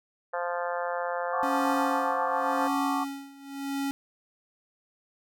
harmonic tone, 174.5 Hz, F3, 1 cent flat, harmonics 3 / 4 / 5 / 6 / 7 / 8 / 9 / 10, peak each -32 / -34 / -36 / -38 / -39 / -40 / -41 / -42 dBFS, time 0.33-2.68 s, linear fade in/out 10 ms
sine chord, D major seventh, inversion first, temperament equal, 740 / 880 / 1108.7 / 1174.7 Hz, F#5 / A5 / C#6 / D6, 0 / 0 / 0 / 0 cents, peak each -33 dBFS, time 1.32-3.05 s, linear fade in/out 20 ms
square tone with tremolo, 276.8 Hz, C#4, 2 cents flat, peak -28 dBFS, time 1.43-3.91 s, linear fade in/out 0 ms, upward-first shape sine, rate 0.91 Hz, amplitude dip 90%
effects none

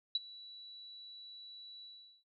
sine tone with ADSR envelope, 3936 Hz, B7, 7 cents flat, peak -27 dBFS, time 0.15-2.24 s, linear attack 3 ms, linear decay 28 ms, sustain -22 dB, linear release 410 ms, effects none

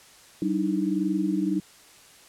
sine tone cluster, 190.7 / 297.5 / 319.2 Hz, G3 / D4 / D#4, -47 / +22 / +44 cents, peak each -27 dBFS, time 0.42-1.6 s, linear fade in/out 2 ms, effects white hiss -52 dBFS RMS until 2.28 s + low-pass 10000 Hz 12 dB/octave

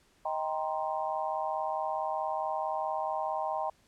sine chord, C minor seventh, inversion first, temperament just, 627.9 / 784.9 / 941.9 / 1046.5 Hz, Eb5 / G5 / Bb5 / C6, +16 / +2 / +18 / 0 cents, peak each -35 / -34 / -36 / -38 dBFS, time 0.25-3.7 s, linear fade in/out 5 ms, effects pink hiss -66 dBFS RMS until 3.87 s + low-pass 10000 Hz 12 dB/octave

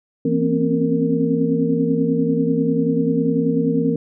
sine tone cluster, 166.2 / 231.5 / 259.8 / 270 / 462.5 Hz, E3 / A#3 / C4 / C#4 / A#4, +15 / -12 / -12 / -45 / -14 cents, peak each -22 dBFS, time 0.25-3.96 s, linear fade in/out 5 ms, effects none

